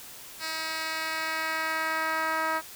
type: tone with band-pass filter sweep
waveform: 10% pulse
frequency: 319 Hz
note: D#4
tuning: 43 cents sharp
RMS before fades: -30 dBFS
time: 0.39-2.62 s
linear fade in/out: 50 ms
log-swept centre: 4200 to 1200 Hz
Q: 1
effects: white hiss -45 dBFS RMS until 2.75 s